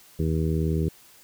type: harmonic tone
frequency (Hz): 79.7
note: D#2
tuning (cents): +42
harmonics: 1 / 2 / 3 / 4 / 5 / 6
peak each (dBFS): -26 / -25 / -34 / -32 / -31 / -38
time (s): 0.19-0.89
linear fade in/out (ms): 5
effects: white hiss -53 dBFS RMS until 1.23 s